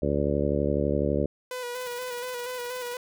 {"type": "harmonic tone", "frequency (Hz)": 72, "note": "D2", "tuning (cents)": -34, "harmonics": [1, 2, 3, 4, 5, 6, 7, 8], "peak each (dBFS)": [-31, -31, -31, -31, -31, -31, -31, -31], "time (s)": [0.02, 1.26], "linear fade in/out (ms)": 5}
{"type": "tone with vibrato", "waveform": "sawtooth", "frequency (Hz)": 493.9, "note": "B4", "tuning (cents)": 0, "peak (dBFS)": -28, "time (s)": [1.51, 2.97], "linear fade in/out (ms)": 2, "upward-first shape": "square", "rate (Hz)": 4.2, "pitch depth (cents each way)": 32}
{"type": "noise with tremolo", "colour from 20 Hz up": "white", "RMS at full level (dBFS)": -43, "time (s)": [1.75, 2.96], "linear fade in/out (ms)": 0, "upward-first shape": "triangle", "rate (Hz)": 19, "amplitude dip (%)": 90}
{"effects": []}